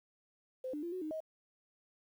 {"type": "tone with pitch steps", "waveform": "sine", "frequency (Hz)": [516, 297, 343.4, 369.3, 309.9, 632], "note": ["C5", "D4", "F4", "F#4", "D#4", "D#5"], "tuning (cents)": [-24, 20, -29, -3, -7, 27], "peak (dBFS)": -37, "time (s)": [0.64, 1.204], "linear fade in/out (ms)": 5, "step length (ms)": 94, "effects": ["11-bit"]}